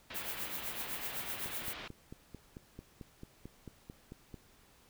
white low-pass noise, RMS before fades -46 dBFS, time 0.1-1.88 s, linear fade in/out 5 ms, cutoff 3600 Hz, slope 24 dB/octave
violet noise with tremolo, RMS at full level -38 dBFS, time 0.14-1.74 s, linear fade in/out 20 ms, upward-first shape triangle, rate 7.9 Hz, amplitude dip 80%
click train, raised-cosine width 3 ms, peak -33 dBFS, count 14, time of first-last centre 1.46-4.342 s, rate 4.51 Hz
effects pink hiss -64 dBFS RMS until 4.89 s

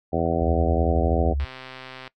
harmonic tone, 83.1 Hz, E2, 15 cents sharp, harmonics 1 / 2 / 3 / 4 / 5 / 6 / 7 / 8 / 9, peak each -29 / -29 / -29 / -29 / -29 / -29 / -29 / -29 / -29 dBFS, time 0.12-1.34 s, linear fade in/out 20 ms
sine tone with pitch glide, 73.42 to 69.66 Hz, D2 to C#2, 0 to +9 cents, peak -22 dBFS, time 0.41-1.45 s, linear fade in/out 10 ms, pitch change -91 cents, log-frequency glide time 0.71-1.05 s
click train, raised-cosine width 0.3 ms, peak -22 dBFS, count 89, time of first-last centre 1.4-2.077 s, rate 130 Hz
effects noise-tail reverb RT60 0.1 s tail -21 dB re dry

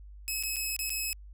10% pulse tone with dropouts, 2574 Hz, E7, 42 cents flat, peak -22 dBFS, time 0.28-1.13 s, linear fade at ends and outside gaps 0 ms, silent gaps 0.427-0.435 / 0.56-0.566 / 0.764-0.791 / 0.895-0.903 s, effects added 50 Hz sine -45 dBFS peak until 1.33 s

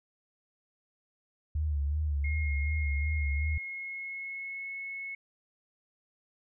sine tone with vibrato, 73.8 Hz, D2, 9 cents sharp, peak -27 dBFS, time 1.55-3.58 s, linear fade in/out 5 ms, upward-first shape sine, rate 2.7 Hz, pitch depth 78 cents each way
sine tone with pitch glide, 2146 to 2192 Hz, C7 to C#7, +43 to -20 cents, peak -36 dBFS, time 2.24-5.15 s, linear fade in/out 5 ms, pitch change +37 cents, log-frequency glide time 3.18-4.71 s
effects none

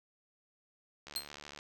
click train, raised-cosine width 0.2 ms, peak -29 dBFS, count 39, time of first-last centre 1.07-1.589 s, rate 73.2 Hz
sawtooth tone with exponential decay, 4186 Hz, C8, in tune, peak -27 dBFS, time 1.16-1.29 s, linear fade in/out 0 ms, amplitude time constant 27 ms
effects none

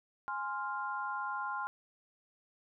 sine chord, F minor, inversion first, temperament equal, 830.6 / 1046.5 / 1396.9 Hz, Ab5 / C6 / F6, 0 / 0 / 0 cents, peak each -40 / -38 / -39 dBFS, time 0.28-1.67 s, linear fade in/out 0 ms, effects none

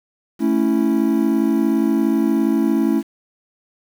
triangle chord, A major, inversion none, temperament equal, 220 / 277.2 / 329.6 Hz, A3 / C#4 / E4, 0 / 0 / 0 cents, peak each -17 dBFS, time 0.39-3.03 s, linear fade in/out 50 ms, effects 7-bit

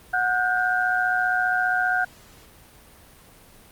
sine tone cluster, 734 / 1449 / 1564 Hz, F#5 / F#6 / G6, -14 / -37 / -4 cents, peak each -24 dBFS, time 0.13-2.05 s, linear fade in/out 10 ms, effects pink hiss -50 dBFS RMS until 3.71 s + Opus 32 kbps

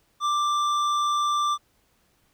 sine tone with hard clipping, 1179 Hz, D6, 6 cents sharp, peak -23 dBFS, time 0.2-1.58 s, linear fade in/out 50 ms, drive 10 dB, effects pink hiss -66 dBFS RMS until 2.33 s

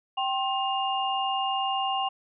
sine tone cluster, 777 / 1063 / 2822 Hz, G5 / C6 / F7, -16 / +27 / +17 cents, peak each -27 / -31 / -31 dBFS, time 0.17-2.09 s, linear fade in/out 10 ms, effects none

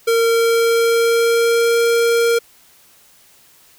square tone with pitch glide, 459.8 to 465.9 Hz, A#4 to A#4, -24 to -1 cents, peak -13 dBFS, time 0.07-2.39 s, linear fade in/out 10 ms, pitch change +23 cents, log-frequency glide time 0.27-1.8 s, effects white hiss -50 dBFS RMS until 3.78 s

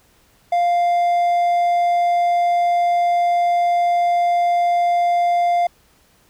triangle tone with hard clipping, 698.5 Hz, F5, in tune, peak -15 dBFS, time 0.52-5.67 s, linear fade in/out 5 ms, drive 6 dB, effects pink hiss -56 dBFS RMS until 6.29 s

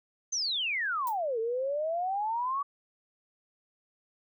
sine exponential two-way sweep, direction down then up, 6390 to 440 to 1149 Hz, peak -28 dBFS, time 0.32-2.63 s, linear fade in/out 10 ms, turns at 1.39 s
violet noise with exponential decay, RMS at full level -37 dBFS, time 1.07-1.18 s, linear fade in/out 1 ms, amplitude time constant 22 ms
effects none

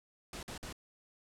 pink noise bursts, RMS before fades -44 dBFS, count 3, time 0.33-0.727 s, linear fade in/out 2 ms, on 99 ms, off 50 ms, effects low-pass 10000 Hz 12 dB/octave

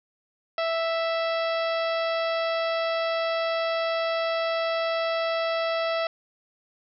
harmonic tone, 659.3 Hz, E5, in tune, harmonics 1 / 2 / 3 / 4 / 5 / 6 / 7 / 8, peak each -25 / -31 / -35 / -37 / -39 / -41 / -42 / -43 dBFS, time 0.58-6.07 s, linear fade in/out 2 ms, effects none

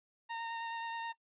sawtooth tone with vibrato, 920 Hz, A#5, 23 cents flat, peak -34 dBFS, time 0.29-1.13 s, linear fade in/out 20 ms, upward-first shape sine, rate 9.4 Hz, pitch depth 13 cents each way, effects noise-tail reverb RT60 0.1 s tail -18 dB re dry + resampled to 8000 Hz

